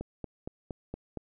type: click train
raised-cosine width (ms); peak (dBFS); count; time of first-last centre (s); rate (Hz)
2; -23; 6; 0.01-1.173; 4.3
effects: none